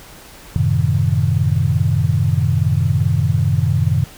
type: chord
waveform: sine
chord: F# diminished seventh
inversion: none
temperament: equal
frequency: 92.5 / 110 / 130.81 / 155.56 Hz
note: F#2 / A2 / C3 / Eb3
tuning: 0 / 0 / 0 / 0 cents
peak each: -18 / -19 / -18 / -19 dBFS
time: 0.56-4.04 s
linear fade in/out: 0 ms
effects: pink hiss -40 dBFS RMS until 4.17 s